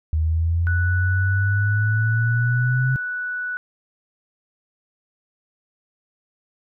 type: exponential sweep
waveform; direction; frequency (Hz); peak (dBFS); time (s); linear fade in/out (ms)
sine; up; 77.78 to 131.1; -17; 0.13-2.96; 0
type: tone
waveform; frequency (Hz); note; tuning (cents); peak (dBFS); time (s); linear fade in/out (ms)
sine; 1480; F#6; 0; -24; 0.67-3.57; 0
effects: none